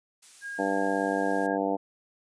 blue noise, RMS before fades -48 dBFS, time 0.22-1.47 s, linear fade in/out 10 ms
sine tone, 1627 Hz, G#6, 36 cents flat, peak -34 dBFS, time 0.41-1.58 s, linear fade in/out 50 ms
harmonic tone, 98 Hz, G2, in tune, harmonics 2 / 3 / 4 / 5 / 6 / 7 / 8 / 9, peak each -36 / -30 / -36 / -31 / -36 / -31 / -36 / -35 dBFS, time 0.58-1.77 s, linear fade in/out 20 ms
effects resampled to 22050 Hz

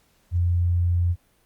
sine tone, 87.31 Hz, F2, in tune, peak -18 dBFS, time 0.31-1.16 s, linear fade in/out 50 ms, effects pink hiss -63 dBFS RMS until 1.45 s + Opus 48 kbps

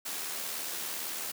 white noise with amplitude modulation, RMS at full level -35 dBFS, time 0.05-1.32 s, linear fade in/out 10 ms, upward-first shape sine, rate 77.8 Hz, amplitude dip 35%, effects high-pass 200 Hz 12 dB/octave

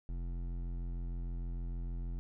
triangle tone with hard clipping, 43.27 Hz, F1, 15 cents flat, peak -38 dBFS, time 0.09-2.19 s, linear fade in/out 0 ms, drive 16 dB, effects none

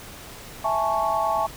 sine chord, A major seventh, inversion second, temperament equal, 659.3 / 830.6 / 880 / 1108.7 Hz, E5 / G#5 / A5 / C#6, 0 / 0 / 0 / 0 cents, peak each -26 dBFS, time 0.64-1.47 s, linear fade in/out 10 ms, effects pink hiss -41 dBFS RMS until 1.56 s

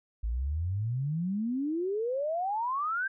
sine exponential sweep, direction up, 52.7 to 1607 Hz, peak -28 dBFS, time 0.23-3.08 s, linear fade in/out 10 ms, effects none

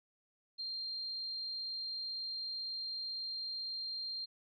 sine tone, 4186 Hz, C8, in tune, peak -38 dBFS, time 0.58-4.26 s, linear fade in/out 20 ms, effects none

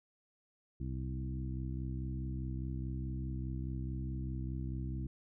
harmonic tone with a mistuned harmonic, 64.8 Hz, C2, 16 cents flat, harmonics 1 / 2 / 3 / 4 / 5, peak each -39 / -40 / -46 / -48 / -48 dBFS, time 0.8-5.07 s, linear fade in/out 5 ms, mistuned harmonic 1, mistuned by +28 cents, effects none

